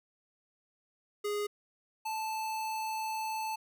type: tone pair in turn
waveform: square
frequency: 413.8 / 876.8 Hz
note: G#4 / A5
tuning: -6 / -6 cents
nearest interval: octave + minor second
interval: 1300 cents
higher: second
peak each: -32 / -34 dBFS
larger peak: first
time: 1.24-1.47 / 2.05-3.56 s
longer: second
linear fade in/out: 10 ms
effects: none